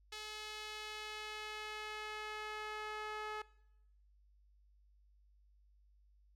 sawtooth tone with band-pass filter sweep, 427.1 Hz, G#4, 48 cents sharp, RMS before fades -45 dBFS, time 0.12-3.42 s, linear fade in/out 5 ms, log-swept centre 3900 to 1400 Hz, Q 1, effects noise-tail reverb RT60 0.8 s tail -21 dB re dry + added 50 Hz sine -65 dBFS peak until 6.35 s

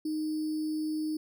sine tone with sample-and-hold, 309.4 Hz, D#4, 10 cents flat, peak -29 dBFS, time 0.05-1.17 s, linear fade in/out 5 ms, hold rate 4900 Hz, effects none

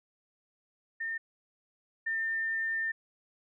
sine tone pair in turn, 1815 / 1802.5 Hz, A#6 / A6, -47 / +41 cents, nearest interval unison, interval 12 cents, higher first, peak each -32 / -29 dBFS, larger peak second, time 1-1.18 / 2.06-2.92 s, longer second, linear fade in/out 10 ms, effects none

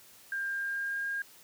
sine tone with pitch glide, 1597 to 1617.4 Hz, G6 to G#6, +32 to -46 cents, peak -31 dBFS, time 0.32-1.22 s, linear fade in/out 2 ms, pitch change +22 cents, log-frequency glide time 0.45-1.07 s, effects white hiss -56 dBFS RMS until 1.43 s + high-pass 60 Hz 12 dB/octave

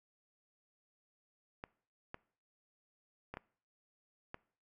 clicks, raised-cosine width 0.5 ms, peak -28 dBFS, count 5, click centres 1.639 / 2.144 / 3.34 / 3.371 / 4.344 s, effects noise-tail reverb RT60 0.5 s tail -22 dB re dry

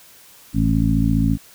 harmonic tone with a mistuned harmonic, 54.7 Hz, A1, 9 cents flat, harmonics 1 / 2 / 3 / 4 / 5, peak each -21 / -21 / -21 / -21 / -21 dBFS, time 0.53-1.38 s, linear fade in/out 50 ms, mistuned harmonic 1, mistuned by -120 cents, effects white hiss -47 dBFS RMS until 1.54 s

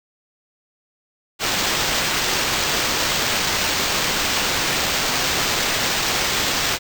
white noise with sample-and-hold, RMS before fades -21 dBFS, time 1.39-6.79 s, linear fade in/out 50 ms, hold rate 11025 Hz, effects none

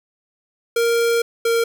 square tone pair in turn, 466.2 / 462.4 Hz, A#4 / A#4, 0 / -14 cents, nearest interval unison, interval 14 cents, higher first, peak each -16 dBFS, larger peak neither, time 0.76-1.22 / 1.45-1.64 s, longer first, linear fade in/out 5 ms, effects 9-bit

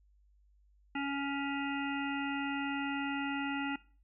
harmonic tone, 279.5 Hz, C#4, 14 cents sharp, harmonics 1 / 3 / 5 / 7 / 9 / 10, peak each -35 / -40 / -42 / -43 / -45 / -45 dBFS, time 0.95-3.76 s, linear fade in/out 5 ms, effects noise-tail reverb RT60 0.4 s tail -20 dB re dry + added 50 Hz sine -63 dBFS peak until 4.03 s

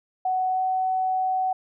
sine tone with pitch glide, 745 to 750.2 Hz, F#5 to F#5, +12 to +24 cents, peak -21 dBFS, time 0.25-1.53 s, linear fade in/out 5 ms, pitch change +12 cents, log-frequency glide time 0.5-0.61 s, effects none

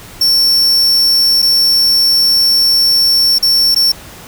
45% pulse tone with dropouts, 5440 Hz, F8, 46 cents flat, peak -8 dBFS, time 0.21-3.92 s, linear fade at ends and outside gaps 5 ms, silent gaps 1.42-1.425 / 3.385-3.426 / 3.747-3.761 s, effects pink hiss -34 dBFS RMS until 4.27 s

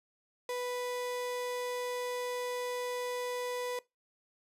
35% pulse tone, 493.9 Hz, B4, in tune, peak -32 dBFS, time 0.49-3.79 s, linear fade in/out 2 ms, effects noise-tail reverb RT60 0.2 s tail -21 dB re dry + resampled to 32000 Hz

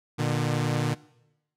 sawtooth tone pair together, 119.4 / 150.34 Hz, A#2 / D3, +42 / +41 cents, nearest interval major third, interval 399 cents, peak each -23 dBFS, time 0.18-0.95 s, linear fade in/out 20 ms, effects noise-tail reverb RT60 0.9 s tail -21 dB re dry + low-pass 10000 Hz 12 dB/octave

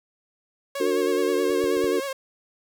sawtooth tone with vibrato, 546 Hz, C#5, 26 cents flat, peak -24 dBFS, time 0.75-2.13 s, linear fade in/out 5 ms, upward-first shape sine, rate 9.4 Hz, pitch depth 50 cents each way
sine chord, D augmented, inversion none, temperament just, 293.7 / 367.1 / 458.9 Hz, D4 / F#4 / A#4, 0 / -14 / -27 cents, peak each -28 / -24 / -24 dBFS, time 0.8-2 s, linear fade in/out 5 ms
clicks, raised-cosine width 3 ms, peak -35 / -25 / -34 / -25 dBFS, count 4, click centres 1.5 / 1.641 / 1.77 / 1.842 s
effects none

